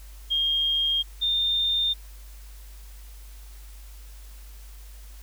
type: tone pair in turn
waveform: sine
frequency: 3227 / 3622 Hz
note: G7 / A7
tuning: +50 / +49 cents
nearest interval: major second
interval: 199 cents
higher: second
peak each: -21 dBFS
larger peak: neither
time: 0.3-1.03 / 1.21-1.94 s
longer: neither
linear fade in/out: 20 ms
effects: added 50 Hz sine -41 dBFS peak until 5.22 s + white hiss -53 dBFS RMS until 5.22 s